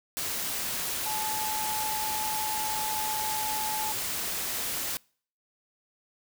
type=tone in noise; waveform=sine; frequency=863 Hz; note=A5; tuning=34 cents flat; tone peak=-32 dBFS; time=1.06-3.92 s; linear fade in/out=0 ms; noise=white; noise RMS=-32 dBFS; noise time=0.17-4.97 s; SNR=-3 dB; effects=noise-tail reverb RT60 0.5 s tail -26 dB re dry